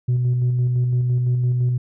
sine tone with tremolo, 123.9 Hz, B2, 6 cents sharp, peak -13 dBFS, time 0.08-1.78 s, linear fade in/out 10 ms, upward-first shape square, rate 5.9 Hz, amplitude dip 30%, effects tanh soft clip ceiling -14 dBFS

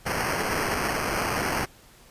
violet noise with sample-and-hold, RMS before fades -27 dBFS, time 0.05-1.66 s, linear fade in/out 20 ms, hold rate 3675 Hz, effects pink hiss -53 dBFS RMS until 2.1 s + resampled to 32000 Hz

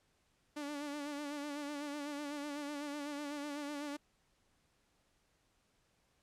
sawtooth tone with vibrato, 290.7 Hz, D4, 18 cents flat, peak -36 dBFS, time 0.56-3.97 s, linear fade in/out 10 ms, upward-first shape sine, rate 8 Hz, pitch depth 50 cents each way, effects pink hiss -75 dBFS RMS until 6.22 s + low-pass 10000 Hz 12 dB/octave

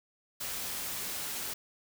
white noise, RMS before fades -37 dBFS, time 0.4-1.54 s, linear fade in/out 10 ms, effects none

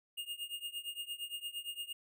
square tone with tremolo, 2837 Hz, F7, 27 cents sharp, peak -37 dBFS, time 0.17-1.93 s, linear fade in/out 10 ms, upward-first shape triangle, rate 8.7 Hz, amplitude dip 95%, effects none

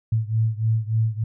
sine beating tone pair, 110 / 113.4 Hz, A2 / A#2, 0 / -47 cents, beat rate 3.4 Hz, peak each -21 / -23 dBFS, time 0.12-1.24 s, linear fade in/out 5 ms, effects none

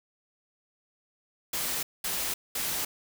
white noise bursts, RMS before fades -31 dBFS, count 3, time 1.53-2.85 s, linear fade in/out 5 ms, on 300 ms, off 210 ms, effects none

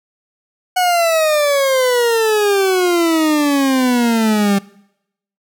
40% pulse exponential sweep, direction down, 740 to 196 Hz, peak -11 dBFS, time 0.76-4.59 s, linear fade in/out 10 ms, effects noise-tail reverb RT60 0.8 s tail -22 dB re dry

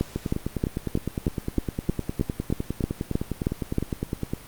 two click trains, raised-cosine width 3 ms, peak -9 / -13 dBFS, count 13 / 42, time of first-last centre 0.01-3.784 / 0.16-4.335 s, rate 3.18 / 9.82 Hz, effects pink hiss -45 dBFS RMS until 4.47 s + Opus 32 kbps

